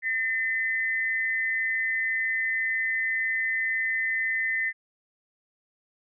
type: tone pair together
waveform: sine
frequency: 1812.1 / 2034 Hz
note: A#6 / C7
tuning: -49 / -50 cents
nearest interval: major second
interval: 199 cents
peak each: -27 dBFS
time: 0.02-4.73 s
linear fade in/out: 50 ms
effects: none